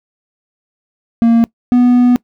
triangle tone pair in turn, 231.2 / 245.9 Hz, A#3 / B3, -14 / -7 cents, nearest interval minor second, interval 107 cents, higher second, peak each -4 dBFS, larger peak neither, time 1.22-1.44 / 1.72-2.16 s, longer second, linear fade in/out 0 ms, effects noise-tail reverb RT60 0.1 s tail -22 dB re dry

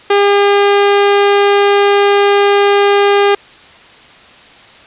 sawtooth tone, 403.8 Hz, G#4, 49 cents flat, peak -3 dBFS, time 0.1-3.35 s, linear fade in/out 5 ms, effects white hiss -39 dBFS RMS until 4.86 s + resampled to 8000 Hz

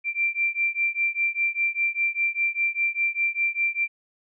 sine beating tone pair, 2356 / 2361 Hz, D7 / D7, +5 / +9 cents, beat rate 5 Hz, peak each -25 dBFS, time 0.04-3.88 s, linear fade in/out 50 ms, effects none

